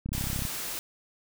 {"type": "click train", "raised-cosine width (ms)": 5, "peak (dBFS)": -21, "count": 14, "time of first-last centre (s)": [0.06, 0.452], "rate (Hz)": 33.2}
{"type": "noise", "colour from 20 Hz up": "white", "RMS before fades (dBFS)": -35, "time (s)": [0.13, 0.79], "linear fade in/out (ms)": 0}
{"effects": []}